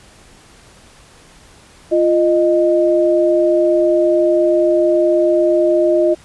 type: tone pair together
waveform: sine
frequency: 346.6 / 617.6 Hz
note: F4 / D#5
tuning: -13 / -13 cents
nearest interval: minor seventh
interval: 1000 cents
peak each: -13 dBFS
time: 1.91-6.15 s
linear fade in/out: 20 ms
effects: pink hiss -45 dBFS RMS until 6.24 s + resampled to 24000 Hz